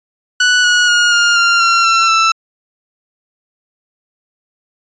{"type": "tone with pitch steps", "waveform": "sawtooth", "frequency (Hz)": [1480, 1457.1, 1434.5, 1412.3, 1390.5, 1369, 1347.8, 1326.9], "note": ["F#6", "F#6", "F6", "F6", "F6", "F6", "E6", "E6"], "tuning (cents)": [0, -27, 46, 19, -8, -35, 38, 11], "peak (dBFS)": -5, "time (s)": [0.4, 2.32], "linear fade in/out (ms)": 5, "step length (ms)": 240, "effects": ["resampled to 16000 Hz"]}